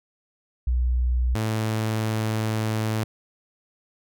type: tone pair in turn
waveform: sine / sawtooth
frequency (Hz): 61.6 / 109.76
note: B1 / A2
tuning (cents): -4 / -4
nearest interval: minor seventh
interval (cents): 1000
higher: second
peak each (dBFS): -19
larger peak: neither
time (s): 0.67-1.35 / 1.35-3.04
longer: second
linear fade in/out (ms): 5
effects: none